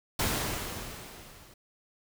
pink noise with level ramp, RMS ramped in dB -27 to -55 dBFS, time 0.19-1.54 s, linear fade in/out 5 ms, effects none

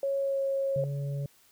sine tone with pitch glide, 551 to 545.3 Hz, C#5 to C#5, -11 to -29 cents, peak -26 dBFS, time 0.03-0.84 s, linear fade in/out 2 ms, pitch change -18 cents, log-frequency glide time 0.19-0.42 s
harmonic tone, 140.9 Hz, C#3, 29 cents sharp, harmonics 1 / 3 / 4, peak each -30 / -47 / -43 dBFS, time 0.76-1.26 s, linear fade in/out 2 ms
effects white hiss -62 dBFS RMS until 1.51 s

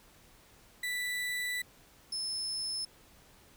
35% pulse tone pair in turn, 1975.5 / 5238 Hz, B6 / E8, 0 / -12 cents, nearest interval octave + perfect fourth, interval 1688 cents, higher second, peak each -31 / -31 dBFS, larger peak neither, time 0.83-1.62 / 2.12-2.85 s, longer first, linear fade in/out 5 ms, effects pink hiss -60 dBFS RMS until 3.56 s

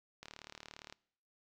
click train, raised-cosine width 0.2 ms, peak -30 dBFS, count 27, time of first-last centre 0.23-0.925 s, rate 37.4 Hz, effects noise-tail reverb RT60 0.7 s tail -25 dB re dry

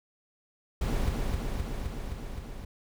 brown noise with echo, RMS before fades -28 dBFS, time 0.81-1.09 s, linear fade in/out 5 ms, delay 260 ms, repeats 6, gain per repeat -2 dB, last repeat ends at 2.65 s, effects none

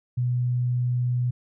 sine tone, 123.47 Hz, B2, in tune, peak -21 dBFS, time 0.17-1.31 s, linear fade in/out 10 ms, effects none

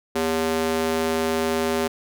square tone with high-pass filter, 80.5 Hz, E2, 41 cents flat, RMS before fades -23 dBFS, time 0.15-1.88 s, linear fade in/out 10 ms, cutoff 340 Hz, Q 1.6, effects none

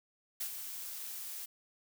blue noise with ADSR envelope, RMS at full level -36 dBFS, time 0.4-1.46 s, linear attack 10 ms, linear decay 86 ms, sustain -7 dB, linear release 12 ms, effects none

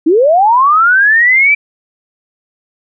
sine linear sweep, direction up, 293.7 to 2349 Hz, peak -5 dBFS, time 0.06-1.55 s, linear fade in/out 10 ms, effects none

